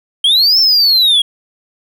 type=linear two-way sweep; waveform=triangle; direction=up then down; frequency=3136 to 5400 to 3257 Hz; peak=-6 dBFS; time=0.24-1.22 s; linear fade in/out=5 ms; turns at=0.59 s; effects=none